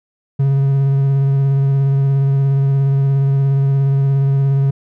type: tone with vibrato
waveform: triangle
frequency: 137.4 Hz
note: C#3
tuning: 15 cents flat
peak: -9 dBFS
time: 0.39-4.71 s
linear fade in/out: 10 ms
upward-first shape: sine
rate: 17 Hz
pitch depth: 18 cents each way
effects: none